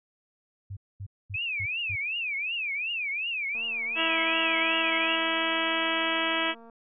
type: tone bursts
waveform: sine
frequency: 98.4 Hz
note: G2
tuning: 7 cents sharp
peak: -34 dBFS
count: 5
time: 0.7-1.96 s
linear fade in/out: 10 ms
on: 68 ms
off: 230 ms
type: tone with vibrato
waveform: sine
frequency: 2487 Hz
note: D#7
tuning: 1 cent flat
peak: -28 dBFS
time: 1.34-5.16 s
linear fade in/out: 5 ms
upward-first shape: triangle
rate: 2.7 Hz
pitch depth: 260 cents each way
type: click train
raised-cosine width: 1 ms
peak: -38 dBFS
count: 725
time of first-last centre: 3.55-6.698 s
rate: 230 Hz
type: harmonic tone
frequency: 326.7 Hz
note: E4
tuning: 15 cents flat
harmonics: 1 / 2 / 3 / 4 / 5 / 6 / 7 / 8 / 9 / 10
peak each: -34 / -34 / -34 / -34 / -34 / -34 / -34 / -34 / -34 / -34 dBFS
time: 3.95-6.55 s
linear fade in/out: 50 ms
effects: none